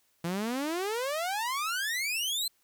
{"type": "exponential sweep", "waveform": "sawtooth", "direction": "up", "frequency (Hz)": [164.2, 4186], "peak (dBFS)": -26, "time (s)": [0.24, 2.48], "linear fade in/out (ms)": 5, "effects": ["white hiss -70 dBFS RMS until 2.63 s"]}